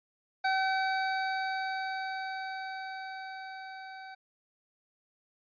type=tone with level ramp; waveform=25% pulse; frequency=764 Hz; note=G5; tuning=45 cents flat; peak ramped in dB=-22 to -40 dBFS; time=0.44-4.15 s; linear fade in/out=10 ms; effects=resampled to 11025 Hz